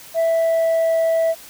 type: tone with pitch glide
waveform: sine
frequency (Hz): 659.3 to 655.1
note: E5 to E5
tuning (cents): 0 to -11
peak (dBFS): -12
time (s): 0.14-1.35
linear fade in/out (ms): 50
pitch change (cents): -11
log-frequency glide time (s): 0.24-0.91
effects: tanh soft clip ceiling -14 dBFS + white hiss -41 dBFS RMS until 1.49 s